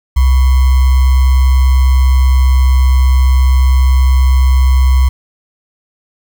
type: tone with sample-and-hold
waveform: sine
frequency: 64.9 Hz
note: C2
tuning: 13 cents flat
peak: -5 dBFS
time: 0.16-5.09 s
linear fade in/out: 10 ms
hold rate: 1050 Hz
effects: none